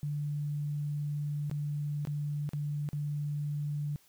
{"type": "tone with dropouts", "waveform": "sine", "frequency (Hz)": 146.83, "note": "D3", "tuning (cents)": 0, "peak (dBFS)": -31, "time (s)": [0.03, 3.96], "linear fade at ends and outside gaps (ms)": 0, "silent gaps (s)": [[1.498, 1.513], [2.051, 2.072], [2.491, 2.534], [2.889, 2.931]], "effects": ["white hiss -64 dBFS RMS until 4.08 s"]}